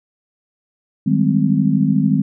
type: chord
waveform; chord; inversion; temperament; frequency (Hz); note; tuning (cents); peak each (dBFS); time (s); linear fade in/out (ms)
sine; Ab major seventh; second; just; 155.74 / 194.67 / 207.7 / 259.6; Eb3 / G3 / Ab3 / C4; +2 / -12 / 0 / -13; -18; 1.06-2.22; 10
effects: none